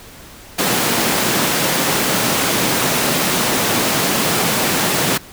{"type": "high-pass noise", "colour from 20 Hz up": "pink", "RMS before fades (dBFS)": -17, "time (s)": [0.58, 5.18], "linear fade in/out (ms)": 10, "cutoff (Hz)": 140, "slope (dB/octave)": 24, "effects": ["pink hiss -39 dBFS RMS until 5.32 s"]}